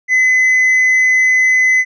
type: tone with tanh clipping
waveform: sine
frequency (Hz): 2026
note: B6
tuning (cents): +44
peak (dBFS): -9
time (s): 0.08-1.85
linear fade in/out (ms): 50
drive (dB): 2
effects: none